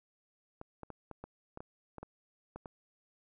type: clicks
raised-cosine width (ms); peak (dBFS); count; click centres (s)
1; -30; 11; 0.614 / 0.833 / 0.903 / 1.113 / 1.24 / 1.574 / 1.605 / 1.983 / 2.03 / 2.56 / 2.658
effects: none